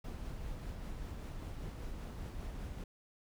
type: noise with tremolo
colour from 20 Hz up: brown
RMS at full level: -42 dBFS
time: 0.04-2.84 s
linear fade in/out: 5 ms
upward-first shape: sine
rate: 5.1 Hz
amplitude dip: 25%
effects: none